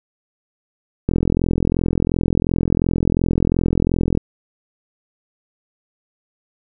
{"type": "click train", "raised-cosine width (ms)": 3, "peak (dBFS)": -4, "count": 133, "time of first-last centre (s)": [1.09, 4.174], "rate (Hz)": 42.8, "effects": []}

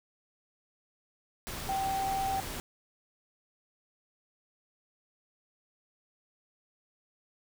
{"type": "tone in noise", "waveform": "sine", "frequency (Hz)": 776, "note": "G5", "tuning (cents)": -18, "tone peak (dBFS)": -29, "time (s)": [1.69, 2.4], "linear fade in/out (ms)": 0, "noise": "pink", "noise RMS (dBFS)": -39, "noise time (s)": [1.47, 2.6], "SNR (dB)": 7, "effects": []}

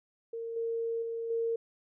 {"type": "tone with level steps", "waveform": "sine", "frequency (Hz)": 459.1, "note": "A#4", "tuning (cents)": -26, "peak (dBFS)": [-35, -30, -33, -28], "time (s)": [0.33, 1.56], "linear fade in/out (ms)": 5, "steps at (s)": [0.56, 1.02, 1.3], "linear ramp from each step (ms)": 5, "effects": []}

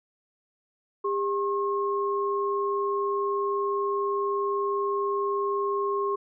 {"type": "tone pair together", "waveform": "sine", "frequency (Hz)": [401.5, 1077.5], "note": ["G4", "C#6"], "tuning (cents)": [41, -49], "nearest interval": "octave + perfect fourth", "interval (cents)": 1710, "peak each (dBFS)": [-26, -28], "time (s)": [1.04, 6.16], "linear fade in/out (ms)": 10, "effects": []}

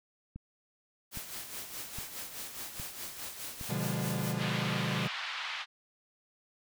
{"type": "click train", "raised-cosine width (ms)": 5, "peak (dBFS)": -30, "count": 5, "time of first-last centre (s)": [0.36, 3.612], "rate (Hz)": 1.23}
{"type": "noise with tremolo", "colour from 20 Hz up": "white", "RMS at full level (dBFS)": -40, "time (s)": [1.11, 4.35], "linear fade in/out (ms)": 50, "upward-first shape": "sine", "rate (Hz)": 4.8, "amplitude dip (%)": 55}
{"type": "chord", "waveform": "45% pulse", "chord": "B diminished seventh", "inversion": "none", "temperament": "equal with one note detuned", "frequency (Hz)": [123.47, 146.83, 174.61, 203.6], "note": ["B2", "D3", "F3", "Ab3"], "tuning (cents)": [0, 0, 0, -34], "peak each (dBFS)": -37, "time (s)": [3.69, 5.08], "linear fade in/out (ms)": 10}
{"type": "band-pass noise", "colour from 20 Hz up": "white", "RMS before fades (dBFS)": -38, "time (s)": [4.37, 5.66], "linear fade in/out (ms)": 50, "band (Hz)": [900, 3600], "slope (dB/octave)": 24}
{"effects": []}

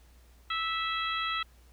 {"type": "harmonic tone", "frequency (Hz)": 656, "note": "E5", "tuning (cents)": -9, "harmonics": [2, 3, 4, 5, 6], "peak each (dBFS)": [-32, -37, -38, -36, -40], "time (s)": [0.5, 1.43], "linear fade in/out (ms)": 5, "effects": ["added 60 Hz sine -55 dBFS peak until 1.72 s", "pink hiss -64 dBFS RMS until 1.72 s"]}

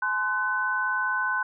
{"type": "tone cluster", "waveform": "sine", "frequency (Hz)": [850, 1035, 1506], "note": ["G#5", "C6", "F#6"], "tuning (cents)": [40, -19, 30], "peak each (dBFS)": [-34, -29, -25], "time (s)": [0.02, 1.43], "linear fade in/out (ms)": 5, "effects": []}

